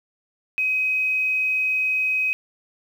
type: tone with quantisation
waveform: sine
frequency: 2527 Hz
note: D#7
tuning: 26 cents sharp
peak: -19 dBFS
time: 0.58-2.33 s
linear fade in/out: 0 ms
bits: 8
effects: none